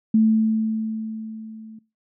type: tone with level ramp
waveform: sine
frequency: 220 Hz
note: A3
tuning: in tune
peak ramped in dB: -12 to -39 dBFS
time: 0.14-1.79 s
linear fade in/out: 5 ms
effects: noise-tail reverb RT60 0.3 s tail -22 dB re dry